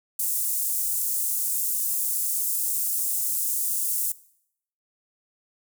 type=high-pass noise; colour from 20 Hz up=pink; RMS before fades=-26 dBFS; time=0.19-4.12 s; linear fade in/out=5 ms; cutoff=8400 Hz; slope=24 dB/octave; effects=noise-tail reverb RT60 0.7 s tail -20 dB re dry